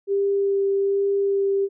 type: tone with vibrato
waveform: sine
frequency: 396.2 Hz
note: G4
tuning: 18 cents sharp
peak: -18 dBFS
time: 0.07-1.69 s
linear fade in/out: 50 ms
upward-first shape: sine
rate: 1.2 Hz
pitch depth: 9 cents each way
effects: none

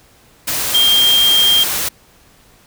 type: tone in noise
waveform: sine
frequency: 3200 Hz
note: G7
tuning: 35 cents sharp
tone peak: -9 dBFS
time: 0.74-1.64 s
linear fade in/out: 10 ms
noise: white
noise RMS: -19 dBFS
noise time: 0.47-1.89 s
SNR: +7 dB
effects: pink hiss -49 dBFS RMS until 2.66 s

